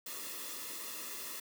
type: noise with comb filter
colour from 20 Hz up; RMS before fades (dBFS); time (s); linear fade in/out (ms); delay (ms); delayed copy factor
white; -43; 0.06-1.4; 5; 1.3; -0.7
effects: high-pass 200 Hz 12 dB/octave